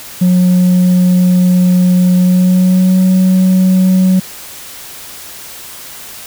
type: tone with pitch glide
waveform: sine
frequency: 180.9 to 186.09 Hz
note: F#3 to F#3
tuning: -39 to +10 cents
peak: -3 dBFS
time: 0.21-4.2 s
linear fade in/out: 10 ms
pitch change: +49 cents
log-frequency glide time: 2.17-3 s
effects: tanh soft clip ceiling -5 dBFS + white hiss -30 dBFS RMS until 6.26 s